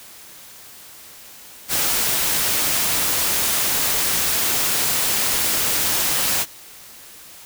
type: noise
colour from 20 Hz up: white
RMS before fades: -20 dBFS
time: 1.68-6.46 s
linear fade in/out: 50 ms
effects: white hiss -42 dBFS RMS until 7.45 s